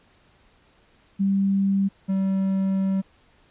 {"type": "tone pair in turn", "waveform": ["sine", "triangle"], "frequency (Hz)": [196, 192.52], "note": ["G3", "G3"], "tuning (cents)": [0, -31], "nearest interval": "unison", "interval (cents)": 31, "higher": "first", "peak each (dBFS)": -18, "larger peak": "neither", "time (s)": [[1.19, 1.89], [2.08, 3.02]], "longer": "second", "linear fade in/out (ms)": 20, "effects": ["pink hiss -59 dBFS RMS until 3.5 s", "resampled to 8000 Hz"]}